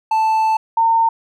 triangle / sine tone pair in turn, 880 / 910 Hz, A5 / A#5, 0 / -42 cents, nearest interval minor second, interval 58 cents, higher second, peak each -11 dBFS, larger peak neither, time 0.11-0.57 / 0.77-1.09 s, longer first, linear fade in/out 5 ms, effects none

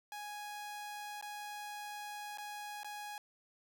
sawtooth tone with dropouts, 830.6 Hz, G#5, in tune, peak -39 dBFS, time 0.12-3.18 s, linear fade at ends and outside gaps 1 ms, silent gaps 1.212-1.225 / 2.374-2.383 / 2.833-2.845 s, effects none

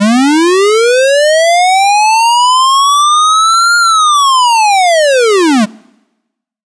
square linear two-way sweep, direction up then down, 196 to 1416 to 196 Hz, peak -6 dBFS, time 0-5.66 s, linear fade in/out 20 ms, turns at 3.77 s, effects noise-tail reverb RT60 1.0 s tail -24 dB re dry + resampled to 22050 Hz

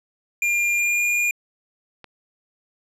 square tone with pitch glide, 2400 to 2421 Hz, D7 to D#7, +37 to -48 cents, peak -19 dBFS, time 0.42-1.31 s, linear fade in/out 2 ms, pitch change +15 cents, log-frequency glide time 0.76-1.04 s
click, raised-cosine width 0.3 ms, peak -25 dBFS, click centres 2.043 s
effects low-pass 11000 Hz 12 dB/octave

